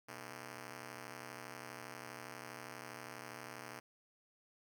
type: ring-modulated tone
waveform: 5% pulse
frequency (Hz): 185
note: F#3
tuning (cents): 0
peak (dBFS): -33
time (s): 0.08-3.8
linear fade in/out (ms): 10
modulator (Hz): 56.3
effects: none